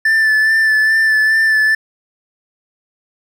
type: tone with vibrato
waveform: triangle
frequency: 1760 Hz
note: A6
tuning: in tune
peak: -8 dBFS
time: 0.05-1.75 s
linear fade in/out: 5 ms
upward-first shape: sine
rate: 2.4 Hz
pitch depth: 23 cents each way
effects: none